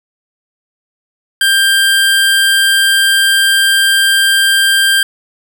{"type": "tone", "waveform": "25% pulse", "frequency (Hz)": 1585, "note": "G6", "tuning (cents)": 19, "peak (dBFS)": -4, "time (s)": [1.41, 5.03], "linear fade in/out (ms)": 2, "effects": []}